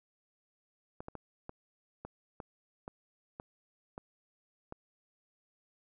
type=clicks; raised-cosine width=1 ms; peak=-28 dBFS; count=10; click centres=1.005 / 1.084 / 1.153 / 1.494 / 2.05 / 2.402 / 2.879 / 3.399 / 3.979 / 4.724 s; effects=none